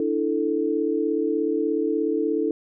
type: chord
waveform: sine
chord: D suspended second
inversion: none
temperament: just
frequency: 293.7 / 330.4 / 440.5 Hz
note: D4 / E4 / A4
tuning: 0 / +4 / +2 cents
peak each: -26 / -25 / -24 dBFS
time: 0-2.51 s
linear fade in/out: 2 ms
effects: none